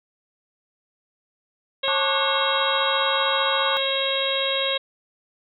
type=harmonic tone; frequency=543 Hz; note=C#5; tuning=36 cents flat; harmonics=1 / 2 / 3 / 4 / 5 / 6 / 7; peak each=-26 / -32 / -34 / -32 / -32 / -27 / -26 dBFS; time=1.83-4.78 s; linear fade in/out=10 ms
type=chord; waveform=sine; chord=D major seventh; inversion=second; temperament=just; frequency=881 / 1101.2 / 1174.7 / 1468.3 Hz; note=A5 / C#6 / D6 / F#6; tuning=+2 / -12 / 0 / -14 cents; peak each=-29 dBFS; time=1.88-3.77 s; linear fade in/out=0 ms
effects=none